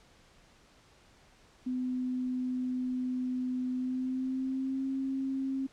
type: tone with pitch glide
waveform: sine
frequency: 253.3 to 267.6 Hz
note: B3 to C4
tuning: +44 to +39 cents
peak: -30 dBFS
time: 1.66-5.67 s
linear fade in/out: 10 ms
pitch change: +95 cents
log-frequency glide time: 3.72-4.86 s
effects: pink hiss -61 dBFS RMS until 5.72 s + low-pass 7000 Hz 12 dB/octave